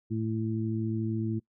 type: harmonic tone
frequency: 110.8 Hz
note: A2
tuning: 13 cents sharp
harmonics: 1 / 2 / 3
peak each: -31 / -32 / -34 dBFS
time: 0.1-1.4 s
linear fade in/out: 20 ms
effects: noise-tail reverb RT60 0.1 s tail -23 dB re dry